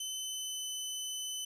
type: tone with pitch glide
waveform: 20% pulse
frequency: 3043 to 3022 Hz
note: F#7 to F#7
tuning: +48 to +36 cents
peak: -31 dBFS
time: 0-1.45 s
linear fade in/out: 5 ms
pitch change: -12 cents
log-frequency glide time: 0.16-0.66 s
effects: none